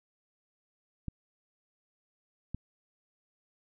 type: clicks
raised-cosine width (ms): 5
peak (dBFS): -23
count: 2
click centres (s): 1.083 / 2.546
effects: none